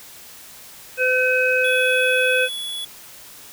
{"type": "harmonic tone", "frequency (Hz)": 509, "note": "C5", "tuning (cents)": -48, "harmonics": [1, 3, 5], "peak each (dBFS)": [-20, -20, -20], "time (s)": [0.97, 2.49], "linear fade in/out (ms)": 50}
{"type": "tone", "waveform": "square", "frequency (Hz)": 3392, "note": "G#7", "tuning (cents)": 36, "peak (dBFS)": -27, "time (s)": [1.64, 2.85], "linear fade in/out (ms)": 5}
{"effects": ["white hiss -42 dBFS RMS until 3.52 s"]}